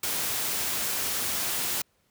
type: noise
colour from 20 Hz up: white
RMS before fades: -29 dBFS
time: 0.03-1.82 s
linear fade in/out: 5 ms
effects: pink hiss -69 dBFS RMS until 2.1 s + high-pass 60 Hz 12 dB/octave